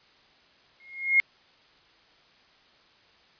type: tone with exponential growth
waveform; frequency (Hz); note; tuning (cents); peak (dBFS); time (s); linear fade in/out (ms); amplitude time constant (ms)
sine; 2147; C7; +44; -14; 0.8-1.2; 0; 86
effects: white hiss -59 dBFS RMS until 3.39 s + resampled to 11025 Hz